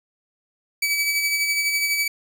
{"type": "tone with tremolo", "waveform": "sawtooth", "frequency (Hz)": 2291, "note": "D7", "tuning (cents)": -44, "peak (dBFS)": -15, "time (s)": [0.82, 2.08], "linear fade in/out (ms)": 5, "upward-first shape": "sine", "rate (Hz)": 12, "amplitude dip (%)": 40, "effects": []}